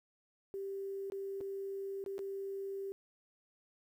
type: tone with dropouts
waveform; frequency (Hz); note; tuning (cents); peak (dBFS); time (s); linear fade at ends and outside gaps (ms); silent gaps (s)
sine; 392; G4; 0; -38; 0.54-2.92; 0; 1.1-1.121 / 1.406-1.411 / 2.04-2.062 / 2.181-2.191
effects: 11-bit